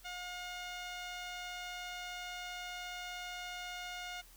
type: tone with low-pass filter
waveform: 15% pulse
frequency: 717 Hz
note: F5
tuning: 45 cents sharp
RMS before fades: -44 dBFS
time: 0.04-4.22 s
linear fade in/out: 20 ms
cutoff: 4900 Hz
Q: 3.9
effects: added 40 Hz sine -59 dBFS peak until 4.36 s + white hiss -61 dBFS RMS until 4.36 s